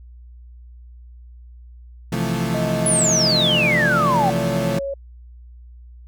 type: chord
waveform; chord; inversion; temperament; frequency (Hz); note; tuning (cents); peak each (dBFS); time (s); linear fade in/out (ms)
35% pulse; F major seventh; second; equal; 130.81 / 164.81 / 174.61 / 220; C3 / E3 / F3 / A3; 0 / 0 / 0 / 0; -24; 2.12-4.79; 5
type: tone with pitch glide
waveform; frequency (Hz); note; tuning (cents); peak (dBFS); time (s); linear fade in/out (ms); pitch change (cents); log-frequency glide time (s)
sine; 628 to 553.1; D#5 to C#5; +16 to -4; -23; 2.54-4.94; 5; -220; 3.18-4.82
type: exponential sweep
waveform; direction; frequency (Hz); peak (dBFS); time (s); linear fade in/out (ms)
sine; down; 10390 to 740; -16; 2.86-4.3; 2
effects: added 60 Hz sine -39 dBFS peak until 6.07 s